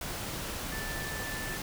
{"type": "tone in noise", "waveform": "sine", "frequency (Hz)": 1760, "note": "A6", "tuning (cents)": 0, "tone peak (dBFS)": -39, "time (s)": [0.72, 1.57], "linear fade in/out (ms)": 2, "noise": "pink", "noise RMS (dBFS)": -37, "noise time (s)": [0.01, 1.62], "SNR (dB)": -5, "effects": []}